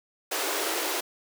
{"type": "high-pass noise", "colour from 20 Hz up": "pink", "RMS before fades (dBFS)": -29, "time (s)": [0.31, 1.01], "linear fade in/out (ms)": 10, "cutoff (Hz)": 300, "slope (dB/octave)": 96, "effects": []}